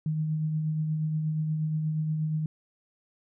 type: tone with tremolo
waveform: sine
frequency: 155.56 Hz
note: D#3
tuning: in tune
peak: -24 dBFS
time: 0.06-2.46 s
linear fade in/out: 2 ms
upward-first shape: triangle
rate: 8.4 Hz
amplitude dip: 35%
effects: none